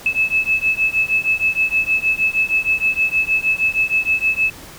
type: beating tone pair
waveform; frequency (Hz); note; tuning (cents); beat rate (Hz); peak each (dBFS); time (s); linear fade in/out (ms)
sine; 2600 / 2606.4; E7 / E7; -24 / -20; 6.4; -18; 0.06-4.5; 2
effects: pink hiss -38 dBFS RMS until 4.78 s